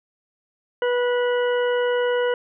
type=harmonic tone; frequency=489.3 Hz; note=B4; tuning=16 cents flat; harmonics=1 / 2 / 3 / 4 / 6; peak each=-19 / -30 / -29 / -35 / -35 dBFS; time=0.82-2.34 s; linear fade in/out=2 ms; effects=none